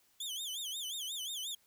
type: tone with vibrato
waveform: sawtooth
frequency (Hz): 3322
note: G#7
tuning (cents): 0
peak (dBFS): -35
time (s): 0.2-1.55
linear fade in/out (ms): 5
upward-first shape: sine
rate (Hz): 5.6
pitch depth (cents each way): 190
effects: white hiss -70 dBFS RMS until 1.66 s